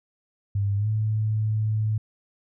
sine tone with pitch glide, 100.4 to 108.23 Hz, G2 to A2, +42 to -28 cents, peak -21 dBFS, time 0.55-1.98 s, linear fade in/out 5 ms, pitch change +130 cents, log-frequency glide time 0.77-0.88 s, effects none

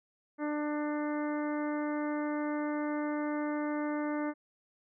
harmonic tone, 297.7 Hz, D4, 24 cents sharp, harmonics 1 / 2 / 3 / 4 / 5 / 6 / 7, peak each -32 / -38 / -42 / -44 / -46 / -48 / -49 dBFS, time 0.38-4.34 s, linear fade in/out 50 ms, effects none

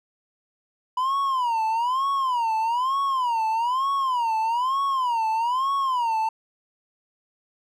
triangle tone with vibrato, 987.8 Hz, B5, in tune, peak -19 dBFS, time 0.97-6.29 s, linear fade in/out 5 ms, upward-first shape sine, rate 1.1 Hz, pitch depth 200 cents each way, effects none

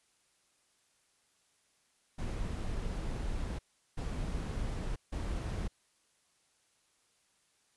brown noise bursts at uneven times, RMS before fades -36 dBFS, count 3, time 2.18-3.59 / 3.97-4.96 / 5.12-5.68 s, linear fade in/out 10 ms, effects white hiss -72 dBFS RMS until 7.76 s + resampled to 24000 Hz

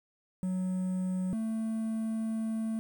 triangle tone pair in turn, 185 / 222.2 Hz, F#3 / A3, 0 / +17 cents, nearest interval minor third, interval 317 cents, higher second, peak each -27 / -28 dBFS, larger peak first, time 0.43-1.33 / 1.33-2.79 s, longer second, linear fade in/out 0 ms, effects 9-bit

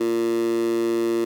15% pulse tone with high-pass filter, 115.4 Hz, A#2, 17 cents flat, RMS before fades -22 dBFS, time 0-1.25 s, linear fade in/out 10 ms, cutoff 320 Hz, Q 6, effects none

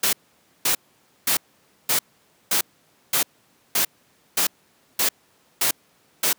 white noise bursts, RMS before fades -20 dBFS, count 11, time 0.03-6.33 s, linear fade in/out 5 ms, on 100 ms, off 520 ms, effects pink hiss -60 dBFS RMS until 6.38 s + high-pass 150 Hz 12 dB/octave

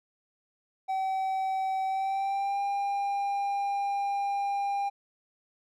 triangle tone with pitch glide, 765 to 800.7 Hz, G5 to G5, -42 to +37 cents, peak -25 dBFS, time 0.88-4.9 s, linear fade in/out 20 ms, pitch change +79 cents, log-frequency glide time 1.86-2.61 s, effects none

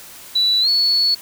sine tone with pitch glide, 3951 to 4409 Hz, B7 to C#8, 0 to -10 cents, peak -13 dBFS, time 0.35-1.15 s, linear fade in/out 10 ms, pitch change +190 cents, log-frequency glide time 0.61-0.69 s, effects white hiss -39 dBFS RMS until 1.21 s

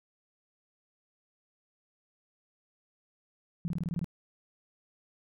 sine tone bursts, 170 Hz, F3, 46 cents flat, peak -29 dBFS, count 8, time 3.65-4.044 s, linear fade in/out 0 ms, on 30 ms, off 22 ms, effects none

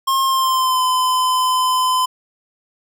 square tone with pitch glide, 1070 to 1019.9 Hz, C6 to C6, +38 to -45 cents, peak -15 dBFS, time 0.07-2.06 s, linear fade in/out 10 ms, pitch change -83 cents, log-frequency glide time 0.23-0.82 s, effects 9-bit

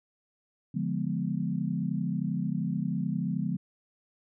sine chord, D diminished seventh, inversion none, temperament equal with one note detuned, 144.89 / 174.61 / 207.7 / 246.9 Hz, D3 / F3 / Ab3 / Cb4, -23 / 0 / 0 / 0 cents, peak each -34 / -31 / -33 / -35 dBFS, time 0.74-3.57 s, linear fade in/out 10 ms, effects none

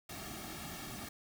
pink noise with comb filter, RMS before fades -45 dBFS, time 0.09-1.09 s, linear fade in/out 5 ms, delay 2 ms, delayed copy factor -0.8, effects none

